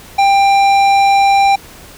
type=tone with tanh clipping; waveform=sine; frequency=792 Hz; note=G5; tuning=18 cents sharp; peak=-9 dBFS; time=0.18-1.56 s; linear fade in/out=10 ms; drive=14 dB; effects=pink hiss -37 dBFS RMS until 1.97 s